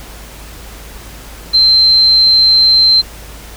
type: tone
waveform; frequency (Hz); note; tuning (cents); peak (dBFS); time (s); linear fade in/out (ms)
sine; 4117; C8; -29; -5; 1.53-3.02; 20
effects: added 53 Hz sine -32 dBFS peak until 3.56 s + pink hiss -34 dBFS RMS until 3.56 s